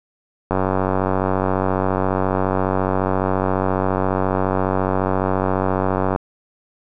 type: click train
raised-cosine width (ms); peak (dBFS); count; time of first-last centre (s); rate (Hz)
1; -5; 535; 0.51-6.161; 94.5
effects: none